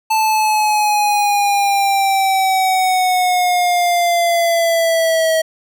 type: exponential sweep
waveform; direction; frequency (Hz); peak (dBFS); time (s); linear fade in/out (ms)
square; down; 880 to 640; -13; 0.1-5.42; 10
effects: none